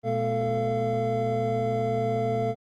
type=tone cluster; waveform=triangle; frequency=119.5 / 212.5 / 242.8 / 443.9 / 686 Hz; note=A#2 / G#3 / B3 / A4 / F5; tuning=+43 / +40 / -29 / +15 / -31 cents; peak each=-28 / -33 / -34 / -26 / -26 dBFS; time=0.03-2.55 s; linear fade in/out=50 ms; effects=Opus 24 kbps